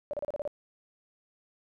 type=tone bursts; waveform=sine; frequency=585 Hz; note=D5; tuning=7 cents flat; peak=-30 dBFS; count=7; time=0.11-0.476 s; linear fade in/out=0 ms; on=24 ms; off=33 ms; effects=none